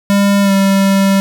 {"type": "tone with pitch glide", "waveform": "square", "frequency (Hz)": [200, 195.43], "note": ["G3", "G3"], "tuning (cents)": [35, -5], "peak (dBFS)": -9, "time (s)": [0.1, 1.2], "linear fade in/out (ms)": 0, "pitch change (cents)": -40, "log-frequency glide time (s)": [0.42, 0.52], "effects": []}